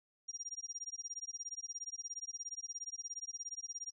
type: tone with tremolo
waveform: sine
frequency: 5700 Hz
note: F8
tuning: 34 cents sharp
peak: -38 dBFS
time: 0.28-3.92 s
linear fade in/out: 10 ms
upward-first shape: sine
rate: 17 Hz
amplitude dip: 100%
effects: none